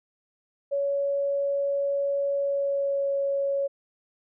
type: tone with pitch glide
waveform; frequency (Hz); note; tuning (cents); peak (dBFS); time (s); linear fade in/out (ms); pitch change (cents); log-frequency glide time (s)
sine; 561 to 555.8; C#5 to C#5; +21 to +4; -23; 0.71-3.68; 20; -17; 2.36-3.12
effects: none